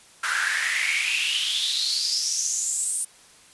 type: noise with high-pass filter sweep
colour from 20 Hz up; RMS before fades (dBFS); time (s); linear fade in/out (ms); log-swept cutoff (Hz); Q
pink; -25; 0.23-3.05; 10; 1400 to 9300; 7.6
effects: white hiss -52 dBFS RMS until 3.53 s + resampled to 24000 Hz